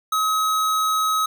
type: tone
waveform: square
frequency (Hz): 1275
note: D#6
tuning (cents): +42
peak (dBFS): -19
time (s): 0.12-1.26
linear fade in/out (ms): 5
effects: none